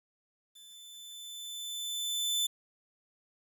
sawtooth tone with level ramp, 3520 Hz, A7, in tune, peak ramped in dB -49 to -24 dBFS, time 0.55-2.47 s, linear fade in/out 10 ms, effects 11-bit

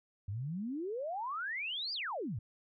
sine exponential two-way sweep, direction up then down, 92.7 to 4978 to 92.7 Hz, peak -35 dBFS, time 0.28-2.39 s, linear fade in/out 5 ms, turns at 1.93 s, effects MP3 48 kbps

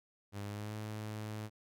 sawtooth tone with pitch glide, 101.5 to 107.35 Hz, G#2 to A2, -39 to -42 cents, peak -36 dBFS, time 0.32-1.5 s, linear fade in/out 50 ms, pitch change +97 cents, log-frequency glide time 0.43-0.74 s, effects none

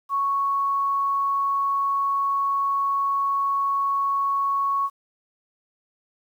sine tone, 1108.7 Hz, C#6, in tune, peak -20 dBFS, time 0.09-4.9 s, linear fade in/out 50 ms, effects 9-bit

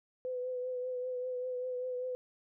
sine tone with vibrato, 503 Hz, B4, 32 cents sharp, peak -34 dBFS, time 0.25-2.15 s, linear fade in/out 0 ms, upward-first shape triangle, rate 5.1 Hz, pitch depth 32 cents each way, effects none

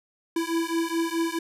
square beating tone pair, 329.6 / 334.3 Hz, E4 / E4, 0 / +24 cents, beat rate 4.7 Hz, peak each -28 dBFS, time 0.36-1.39 s, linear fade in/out 5 ms, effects resampled to 32000 Hz

